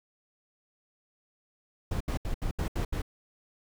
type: noise bursts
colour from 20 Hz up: brown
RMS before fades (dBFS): -30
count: 7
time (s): 1.91-3.019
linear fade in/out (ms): 5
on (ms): 95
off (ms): 74
effects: none